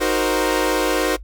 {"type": "chord", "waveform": "sawtooth", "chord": "C half-diminished seventh", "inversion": "first", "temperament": "equal", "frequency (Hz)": [311.1, 370, 466.2, 523.3], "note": ["Eb4", "Gb4", "Bb4", "C5"], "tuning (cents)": [0, 0, 0, 0], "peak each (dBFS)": -19, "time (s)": [0, 1.17], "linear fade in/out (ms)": 20, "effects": ["noise-tail reverb RT60 0.1 s tail -21 dB re dry", "added 50 Hz sine -34 dBFS peak until 1.23 s"]}